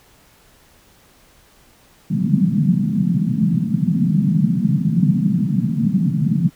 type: band-pass noise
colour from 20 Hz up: white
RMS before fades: -17 dBFS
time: 2.1-6.5 s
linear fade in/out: 10 ms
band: 140 to 220 Hz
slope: 48 dB/octave
effects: pink hiss -52 dBFS RMS until 6.55 s